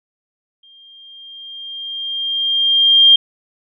sine tone with exponential growth, 3201 Hz, G7, 36 cents sharp, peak -4 dBFS, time 0.63-3.16 s, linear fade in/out 5 ms, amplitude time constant 550 ms, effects none

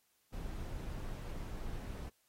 brown noise, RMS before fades -42 dBFS, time 0.32-2.1 s, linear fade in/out 20 ms, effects white hiss -75 dBFS RMS until 2.28 s + AAC 48 kbps

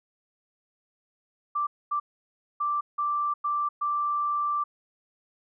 sine tone bursts at uneven times, 1174 Hz, D6, 1 cent flat, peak -24 dBFS, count 6, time 1.55-1.67 / 1.91-2 / 2.6-2.81 / 2.98-3.34 / 3.44-3.69 / 3.81-4.64 s, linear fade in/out 10 ms, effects none

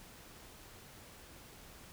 silence, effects pink hiss -55 dBFS RMS until 1.92 s

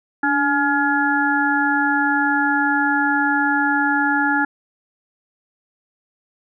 harmonic tone with a mistuned harmonic, 281.7 Hz, C#4, 28 cents sharp, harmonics 1 / 3 / 5 / 6, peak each -21 / -21 / -21 / -21 dBFS, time 0.23-4.45 s, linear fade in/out 5 ms, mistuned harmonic 1, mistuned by +50 cents, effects none

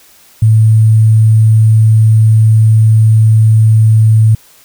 sine tone with sample-and-hold, 110 Hz, A2, in tune, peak -3 dBFS, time 0.42-4.35 s, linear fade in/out 5 ms, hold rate 8820 Hz, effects white hiss -43 dBFS RMS until 4.64 s

